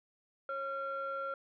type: tone pair together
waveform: sine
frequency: 545.3 / 1374 Hz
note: C#5 / F6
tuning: -29 / -29 cents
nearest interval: octave + major third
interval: 1600 cents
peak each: -38 / -36 dBFS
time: 0.49-1.34 s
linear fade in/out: 2 ms
effects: tanh soft clip ceiling -30 dBFS